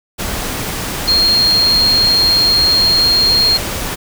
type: tone in noise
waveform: sine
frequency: 4233 Hz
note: C8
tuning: 19 cents sharp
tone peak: -9 dBFS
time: 1.07-3.58 s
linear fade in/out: 20 ms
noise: pink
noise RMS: -21 dBFS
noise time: 0.18-3.96 s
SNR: +9 dB
effects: none